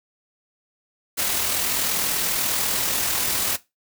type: noise with amplitude modulation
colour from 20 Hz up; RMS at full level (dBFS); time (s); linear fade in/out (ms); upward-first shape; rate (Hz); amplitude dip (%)
white; -22; 1.17-3.57; 20; sine; 40.4; 30
effects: noise-tail reverb RT60 0.2 s tail -17 dB re dry